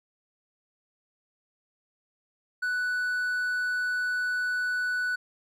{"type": "tone", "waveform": "triangle", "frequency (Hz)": 1485, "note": "F#6", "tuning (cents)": 6, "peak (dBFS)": -24, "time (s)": [2.62, 5.16], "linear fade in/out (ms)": 10, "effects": []}